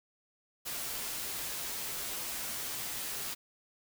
white noise with comb filter, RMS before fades -38 dBFS, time 0.65-3.35 s, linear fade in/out 20 ms, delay 11 ms, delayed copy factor -0.5, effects none

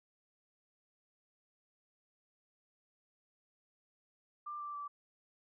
sine tone with pitch steps, 1188 / 1174.4 / 1160.9 Hz, D6 / D6 / D6, +20 / 0 / -20 cents, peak -40 dBFS, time 4.46-4.88 s, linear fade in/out 10 ms, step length 140 ms, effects none

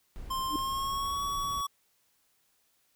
brown noise, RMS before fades -43 dBFS, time 0.16-1.61 s, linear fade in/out 0 ms
square tone with pitch glide, 1052 to 1127.5 Hz, C6 to C#6, +9 to +29 cents, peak -31 dBFS, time 0.3-1.67 s, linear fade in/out 10 ms, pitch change +120 cents, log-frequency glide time 0.49-1.21 s
sine tone with exponential growth, 300 Hz, D4, 37 cents sharp, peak -26 dBFS, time 0.46-0.56 s, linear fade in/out 2 ms, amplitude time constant 21 ms
click, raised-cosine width 0.3 ms, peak -36 dBFS, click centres 0.59 s
effects white hiss -71 dBFS RMS until 2.95 s

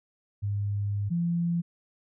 sine tone pair in turn, 101.7 / 171.04 Hz, G#2 / F3, -36 / -36 cents, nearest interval major sixth, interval 900 cents, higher second, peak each -26 / -24 dBFS, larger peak second, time 0.42-1.1 / 1.1-1.62 s, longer first, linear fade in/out 20 ms, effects none

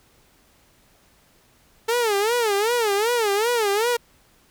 sawtooth tone with vibrato, 440 Hz, A4, in tune, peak -15 dBFS, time 1.88-3.97 s, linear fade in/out 10 ms, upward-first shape sine, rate 2.6 Hz, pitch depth 180 cents each way, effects pink hiss -58 dBFS RMS until 4.5 s

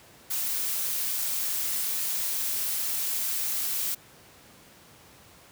blue noise, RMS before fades -29 dBFS, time 0.3-3.95 s, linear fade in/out 10 ms, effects pink hiss -53 dBFS RMS until 5.51 s + high-pass 80 Hz 12 dB/octave

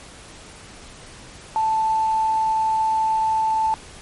sine tone with quantisation, 880 Hz, A5, in tune, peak -17 dBFS, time 1.56-3.74 s, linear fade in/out 0 ms, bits 7, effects pink hiss -42 dBFS RMS until 4.01 s + MP3 48 kbps

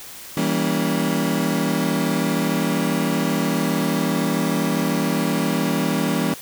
35% pulse chord, E diminished seventh, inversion none, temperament just, 164.81 / 197.78 / 237.3 / 284.8 Hz, E3 / G3 / Bb3 / Db4, 0 / +16 / +31 / +47 cents, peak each -23 dBFS, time 0.37-6.34 s, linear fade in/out 2 ms, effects white hiss -38 dBFS RMS until 6.41 s

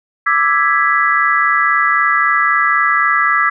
sine chord, E dominant seventh, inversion third, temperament equal, 1174.7 / 1318.5 / 1661.2 / 1975.5 Hz, D6 / E6 / G#6 / B6, 0 / 0 / 0 / 0 cents, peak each -16 dBFS, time 0.26-3.5 s, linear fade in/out 10 ms, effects none

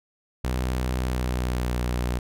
sawtooth tone with pitch glide, 62.9 to 61.07 Hz, B1 to B1, +32 to -19 cents, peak -20 dBFS, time 0.44-2.19 s, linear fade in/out 5 ms, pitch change -51 cents, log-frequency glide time 1.02-1.76 s, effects none

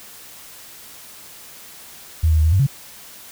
sine tone with pitch steps, 80.4 / 78.9 / 77.6 / 80 / 95 / 137.6 Hz, E2 / D#2 / D#2 / D#2 / F#2 / C#3, -43 / +25 / -4 / +49 / +46 / -12 cents, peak -12 dBFS, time 2.23-2.668 s, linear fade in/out 10 ms, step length 73 ms, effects white hiss -41 dBFS RMS until 3.31 s

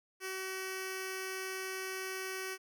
10% pulse tone with notch filter, 378.4 Hz, F#4, 39 cents sharp, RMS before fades -40 dBFS, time 0.2-2.58 s, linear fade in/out 50 ms, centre 850 Hz, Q 1, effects none

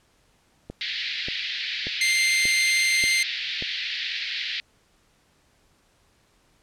click train, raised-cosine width 2 ms, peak -21 dBFS, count 6, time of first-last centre 0.7-3.624 s, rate 1.71 Hz
white band-pass noise, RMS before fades -30 dBFS, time 0.81-4.6 s, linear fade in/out 0 ms, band 1800 to 4400 Hz, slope 48 dB/octave
sawtooth tone, 2093 Hz, C7, in tune, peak -16 dBFS, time 2.01-3.23 s, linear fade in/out 2 ms
effects pink hiss -63 dBFS RMS until 6.62 s + low-pass 10000 Hz 12 dB/octave

